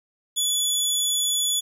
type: tone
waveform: 20% pulse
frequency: 3426 Hz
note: A7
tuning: 47 cents flat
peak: -15 dBFS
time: 0.36-1.61 s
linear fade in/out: 20 ms
effects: 9-bit